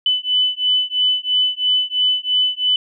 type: beating tone pair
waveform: sine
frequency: 3000 / 3003 Hz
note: F#7 / F#7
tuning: +23 / +25 cents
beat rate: 3 Hz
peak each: -18 dBFS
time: 0.06-2.76 s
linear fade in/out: 2 ms
effects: none